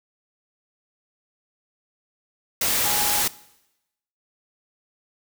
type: tone in noise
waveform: sine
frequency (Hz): 830.6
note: G#5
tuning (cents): 0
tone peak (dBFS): -29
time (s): 2.85-3.22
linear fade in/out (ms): 5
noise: white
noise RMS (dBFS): -22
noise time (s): 2.61-3.28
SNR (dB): -10
effects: noise-tail reverb RT60 0.9 s tail -20 dB re dry